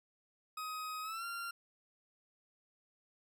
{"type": "tone with pitch glide", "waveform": "40% pulse", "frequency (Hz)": [1260, 1382], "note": ["D#6", "F6"], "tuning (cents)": [21, -19], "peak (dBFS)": -39, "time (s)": [0.57, 1.51], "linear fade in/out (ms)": 5, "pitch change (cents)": 160, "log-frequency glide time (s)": [1.02, 1.25], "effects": ["13-bit"]}